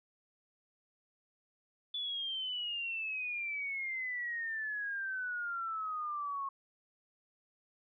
sine exponential sweep, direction down, 3469 to 1087 Hz, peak -35 dBFS, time 1.94-6.49 s, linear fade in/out 5 ms, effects none

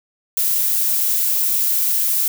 violet noise, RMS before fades -18 dBFS, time 0.37-2.28 s, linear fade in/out 2 ms, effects none

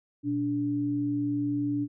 sine tone pair together, 122.3 / 290.1 Hz, B2 / D4, -16 / -21 cents, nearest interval octave + minor third, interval 1495 cents, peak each -34 / -26 dBFS, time 0.23-1.88 s, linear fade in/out 50 ms, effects none

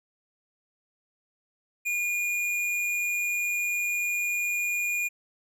triangle tone with hard clipping, 2431 Hz, D#7, 41 cents flat, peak -27 dBFS, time 1.85-5.09 s, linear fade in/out 20 ms, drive 16 dB, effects none

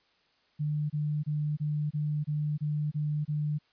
sine tone bursts, 149.7 Hz, D3, 33 cents sharp, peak -27 dBFS, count 9, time 0.59-3.588 s, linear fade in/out 20 ms, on 310 ms, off 26 ms, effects white hiss -68 dBFS RMS until 3.72 s + resampled to 11025 Hz

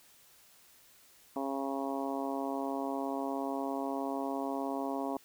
harmonic tone, 136.9 Hz, C#3, 21 cents flat, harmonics 2 / 3 / 4 / 5 / 6 / 7 / 8, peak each -36 / -41 / -42 / -39 / -43 / -42 / -46 dBFS, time 1.36-5.17 s, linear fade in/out 2 ms, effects white hiss -61 dBFS RMS until 5.24 s

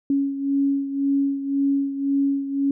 sine beating tone pair, 277.2 / 279.1 Hz, C#4 / C#4, 0 / +12 cents, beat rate 1.9 Hz, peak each -20 / -26 dBFS, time 0.1-2.71 s, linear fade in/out 2 ms, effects none

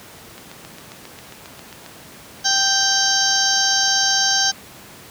click train, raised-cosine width 0.2 ms, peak -20 dBFS, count 12, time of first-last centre 0.38-1.862 s, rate 7.42 Hz
harmonic tone, 784 Hz, G5, in tune, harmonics 1 / 2 / 4 / 5 / 6 / 7 / 8, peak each -25 / -22 / -25 / -26 / -23 / -21 / -21 dBFS, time 2.44-4.52 s, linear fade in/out 20 ms
effects pink hiss -41 dBFS RMS until 5.1 s + high-pass 100 Hz 12 dB/octave

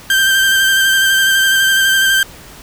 30% pulse tone with vibrato, 1568 Hz, G6, in tune, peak -7 dBFS, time 0.1-2.23 s, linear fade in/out 2 ms, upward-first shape square, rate 12 Hz, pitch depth 16 cents each way, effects pink hiss -37 dBFS RMS until 2.62 s

